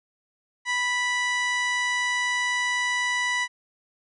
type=harmonic tone with a mistuned harmonic; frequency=984 Hz; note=B5; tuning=7 cents flat; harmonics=1 / 2 / 3 / 4 / 5 / 6 / 7 / 8 / 9 / 10; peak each=-30 / -24 / -35 / -36 / -44 / -39 / -43 / -48 / -47 / -50 dBFS; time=0.65-3.48 s; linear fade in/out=50 ms; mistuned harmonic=10; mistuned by=-39 cents; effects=none